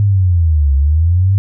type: linear two-way sweep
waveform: sine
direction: down then up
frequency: 104.2 to 67.4 to 100.5 Hz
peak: -8 dBFS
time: 0-1.38 s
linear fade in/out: 0 ms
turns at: 0.75 s
effects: none